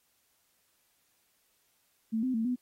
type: tone with pitch steps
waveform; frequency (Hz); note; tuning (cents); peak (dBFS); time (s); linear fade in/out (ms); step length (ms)
sine; 222.8 / 257.2 / 224.7 / 248.8; A3 / C4 / A3 / B3; +22 / -30 / +37 / +13; -27; 2.12-2.56; 20; 110
effects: white hiss -72 dBFS RMS until 2.61 s + AAC 48 kbps